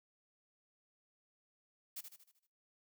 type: noise with echo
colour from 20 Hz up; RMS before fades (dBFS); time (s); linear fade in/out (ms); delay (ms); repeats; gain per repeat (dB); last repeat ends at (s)
blue; -44; 1.96-2.01; 10; 77; 6; -6; 2.472
effects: noise-tail reverb RT60 0.3 s tail -18 dB re dry